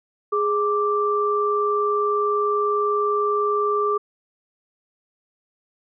sine tone pair together, 415.3 / 1174.6 Hz, G#4 / D6, 0 / 0 cents, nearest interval octave + tritone, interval 1800 cents, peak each -21 dBFS, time 0.32-3.98 s, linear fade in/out 10 ms, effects none

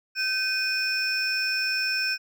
triangle tone cluster, 1541 / 2483 / 5340 Hz, G6 / D#7 / E8, -30 / -4 / +22 cents, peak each -26 dBFS, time 0.15-2.18 s, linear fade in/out 50 ms, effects tanh soft clip ceiling -16 dBFS

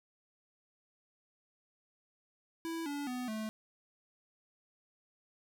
square tone with pitch steps, 329.6 / 286.9 / 249.8 / 217.5 Hz, E4 / D4 / B3 / A3, 0 / -40 / +20 / -20 cents, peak -37 dBFS, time 2.65-3.49 s, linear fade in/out 0 ms, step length 210 ms, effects none

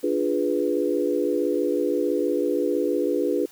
sine chord, D diminished seventh, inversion none, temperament equal, 293.7 / 349.2 / 415.3 / 493.9 Hz, D4 / F4 / Ab4 / Cb5, 0 / 0 / 0 / 0 cents, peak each -26 dBFS, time 0.03-3.46 s, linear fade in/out 10 ms, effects white hiss -51 dBFS RMS until 3.51 s

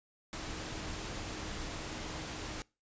sine tone in noise, 313.7 Hz, D#4, 14 cents sharp, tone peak -50 dBFS, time 0.33-2.62 s, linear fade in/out 0 ms, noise pink, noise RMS -41 dBFS, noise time 0.33-2.62 s, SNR -12 dB, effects noise-tail reverb RT60 0.3 s tail -24 dB re dry + resampled to 16000 Hz

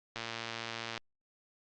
click train, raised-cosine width 0.2 ms, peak -20 dBFS, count 95, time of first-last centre 0.16-0.977 s, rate 115 Hz, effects low-pass 5000 Hz 12 dB/octave + Opus 48 kbps

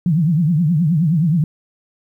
sine tone with vibrato, 162.3 Hz, E3, 27 cents flat, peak -12 dBFS, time 0.06-1.44 s, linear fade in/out 2 ms, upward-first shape triangle, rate 9.5 Hz, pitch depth 240 cents each way, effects 9-bit

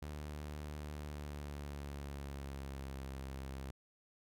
sawtooth tone with pitch glide, 74.5 to 67.14 Hz, D2 to C2, +25 to +45 cents, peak -39 dBFS, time 0.02-3.71 s, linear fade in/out 5 ms, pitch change -180 cents, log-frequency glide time 0.94-3.02 s, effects none

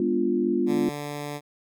sine chord, G# diminished seventh, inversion none, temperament equal with one note detuned, 204.1 / 246.9 / 293.7 / 349.2 Hz, G#3 / B3 / D4 / F4, -30 / 0 / 0 / 0 cents, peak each -29 / -26 / -29 / -24 dBFS, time 0-0.89 s, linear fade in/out 2 ms
10% pulse tone, 146.1 Hz, D3, 9 cents flat, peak -23 dBFS, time 0.66-1.41 s, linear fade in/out 50 ms
effects none

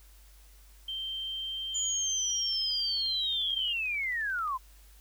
sine tone with pitch glide, 3136 to 3172 Hz, G7 to G7, 0 to +20 cents, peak -33 dBFS, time 0.88-3.73 s, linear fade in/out 5 ms, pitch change +20 cents, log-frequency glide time 1.2-3.17 s
sine linear sweep, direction down, 7040 to 987.8 Hz, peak -29 dBFS, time 1.74-4.58 s, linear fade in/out 20 ms
click train, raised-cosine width 0.2 ms, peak -38 dBFS, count 23, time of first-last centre 2.53-4.477 s, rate 11.3 Hz
effects added 50 Hz sine -53 dBFS peak until 5 s + white hiss -61 dBFS RMS until 5 s

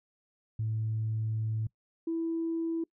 sine tone pair in turn, 110 / 329.6 Hz, A2 / E4, 0 / 0 cents, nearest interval octave + perfect fifth, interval 1900 cents, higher second, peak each -28 dBFS, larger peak neither, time 0.59-1.67 / 2.07-2.84 s, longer first, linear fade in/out 5 ms, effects noise-tail reverb RT60 0.1 s tail -24 dB re dry + tanh soft clip ceiling -24 dBFS

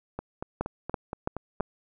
two click trains, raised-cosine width 1 ms, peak -13 / -19 dBFS, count 4 / 7, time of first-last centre 0.61-1.607 / 0.19-1.602 s, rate 3.01 / 4.25 Hz, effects none

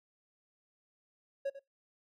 triangle tone with echo, 552 Hz, C#5, 7 cents flat, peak -29 dBFS, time 1.45-1.5 s, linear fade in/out 10 ms, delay 95 ms, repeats 1, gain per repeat -13 dB, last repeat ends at 1.595 s, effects noise-tail reverb RT60 0.2 s tail -23 dB re dry

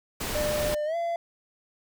pink noise, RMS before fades -31 dBFS, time 0.2-0.75 s, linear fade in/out 10 ms
triangle tone with pitch glide, 599 to 680.2 Hz, D5 to F5, +34 to -46 cents, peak -24 dBFS, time 0.35-1.16 s, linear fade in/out 2 ms, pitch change +220 cents, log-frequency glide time 0.85-0.96 s
effects none

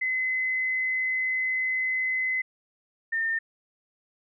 sine tone pair in turn, 2037 / 1812.8 Hz, C7 / A#6, -47 / -49 cents, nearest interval major second, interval 202 cents, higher first, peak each -24 dBFS, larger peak neither, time 0.01-2.42 / 3.12-3.39 s, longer first, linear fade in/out 10 ms, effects none

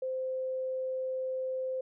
sine tone, 519 Hz, C5, 14 cents flat, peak -31 dBFS, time 0.02-1.81 s, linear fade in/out 5 ms, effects none

